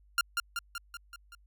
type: tone with echo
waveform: sawtooth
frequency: 1396 Hz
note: F6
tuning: 1 cent flat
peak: -20 dBFS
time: 0.18-0.21 s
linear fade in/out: 2 ms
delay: 190 ms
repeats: 6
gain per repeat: -4 dB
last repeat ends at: 1.35 s
effects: added 50 Hz sine -59 dBFS peak until 1.46 s